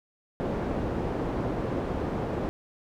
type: low-pass noise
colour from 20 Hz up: white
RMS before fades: -30 dBFS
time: 0.4-2.49 s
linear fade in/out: 0 ms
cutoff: 480 Hz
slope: 12 dB/octave
effects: none